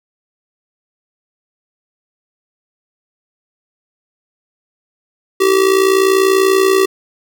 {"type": "tone with amplitude modulation", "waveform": "square", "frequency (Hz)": 384.7, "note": "G4", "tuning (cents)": -33, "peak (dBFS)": -7, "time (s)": [5.4, 6.86], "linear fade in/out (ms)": 10, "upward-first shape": "sine", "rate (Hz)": 60.2, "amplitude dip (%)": 65, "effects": []}